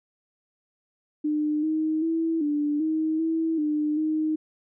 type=tone with pitch steps; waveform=sine; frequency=301.5 / 313.4 / 326.8 / 294.4 / 315.3 / 324.4 / 301 / 311.2 Hz; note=D4 / D#4 / E4 / D4 / D#4 / E4 / D4 / D#4; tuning=+46 / +13 / -15 / +4 / +23 / -28 / +43 / 0 cents; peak=-22 dBFS; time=1.24-4.36 s; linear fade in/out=10 ms; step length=390 ms; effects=none